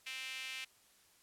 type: tone with high-pass filter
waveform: sawtooth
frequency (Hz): 261.6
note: C4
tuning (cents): 0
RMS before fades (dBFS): -44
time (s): 0.06-0.65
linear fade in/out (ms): 10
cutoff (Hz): 2500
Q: 3.4
effects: white hiss -67 dBFS RMS until 1.22 s + low-pass 12000 Hz 12 dB/octave